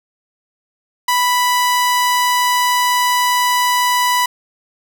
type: tone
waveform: sawtooth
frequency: 987.8 Hz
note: B5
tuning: in tune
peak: -9 dBFS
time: 1.08-4.26 s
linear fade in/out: 5 ms
effects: 7-bit